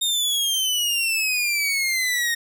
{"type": "exponential sweep", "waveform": "sawtooth", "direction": "down", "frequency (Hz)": [3696, 1850], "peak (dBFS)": -17, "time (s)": [0.01, 2.35], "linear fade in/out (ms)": 10, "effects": []}